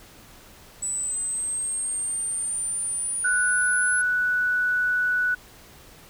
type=exponential sweep; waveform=sine; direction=up; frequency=7902 to 10160 Hz; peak=-25 dBFS; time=0.82-4.02 s; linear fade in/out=10 ms
type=tone; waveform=sine; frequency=1480 Hz; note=F#6; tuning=in tune; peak=-20 dBFS; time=3.24-5.35 s; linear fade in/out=10 ms
effects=pink hiss -49 dBFS RMS until 6.09 s